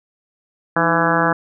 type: harmonic tone with a mistuned harmonic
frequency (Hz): 167.3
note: E3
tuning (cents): +26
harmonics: 1 / 2 / 3 / 4 / 5 / 6 / 7 / 8 / 9 / 10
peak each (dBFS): -23 / -23 / -23 / -23 / -23 / -23 / -23 / -23 / -23 / -23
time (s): 0.76-1.33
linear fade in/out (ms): 5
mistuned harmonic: 2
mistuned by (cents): -80
effects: none